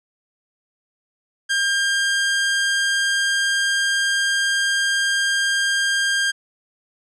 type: tone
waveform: sawtooth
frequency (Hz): 1602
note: G6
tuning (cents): +37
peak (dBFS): -14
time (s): 1.49-6.32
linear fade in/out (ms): 20
effects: resampled to 22050 Hz